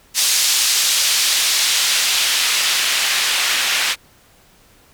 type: noise with band-pass filter sweep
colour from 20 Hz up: white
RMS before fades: -17 dBFS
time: 0.14-3.96 s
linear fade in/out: 50 ms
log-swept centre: 5200 to 2300 Hz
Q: 0.91
effects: pink hiss -51 dBFS RMS until 4.93 s